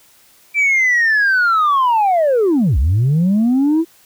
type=linear two-way sweep; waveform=sine; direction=down then up; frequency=2349 to 58.27 to 336.6 Hz; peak=-9 dBFS; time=0.54-3.85 s; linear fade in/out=50 ms; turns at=2.78 s; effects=tanh soft clip ceiling -9 dBFS + white hiss -50 dBFS RMS until 4.05 s